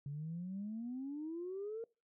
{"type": "exponential sweep", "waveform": "sine", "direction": "up", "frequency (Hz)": [138.59, 466.2], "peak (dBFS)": -39, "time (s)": [0.06, 1.84], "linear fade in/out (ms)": 2, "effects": ["noise-tail reverb RT60 0.3 s tail -23 dB re dry", "tanh soft clip ceiling -35 dBFS"]}